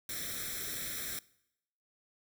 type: noise with comb filter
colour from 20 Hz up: white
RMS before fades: -39 dBFS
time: 0.09-1.19 s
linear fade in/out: 2 ms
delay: 0.53 ms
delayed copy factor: +0.95
effects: noise-tail reverb RT60 0.8 s tail -22 dB re dry